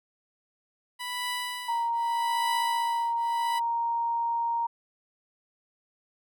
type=tone with tremolo; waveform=15% pulse; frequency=987.8 Hz; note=B5; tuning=in tune; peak=-22 dBFS; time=0.99-3.6 s; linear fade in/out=20 ms; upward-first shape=triangle; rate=0.81 Hz; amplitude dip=100%
type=tone; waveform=sine; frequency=932.3 Hz; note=A#5; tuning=in tune; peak=-25 dBFS; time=1.68-4.67 s; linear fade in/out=10 ms
effects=none